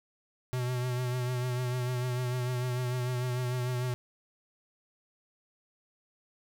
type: tone with vibrato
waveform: square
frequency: 124.9 Hz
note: B2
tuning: 20 cents sharp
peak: -30 dBFS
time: 0.53-3.94 s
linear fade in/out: 0 ms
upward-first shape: triangle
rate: 6.7 Hz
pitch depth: 41 cents each way
effects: none